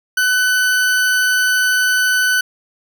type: tone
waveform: 40% pulse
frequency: 1502 Hz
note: F#6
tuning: 26 cents sharp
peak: -12 dBFS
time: 0.17-2.41 s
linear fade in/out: 5 ms
effects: none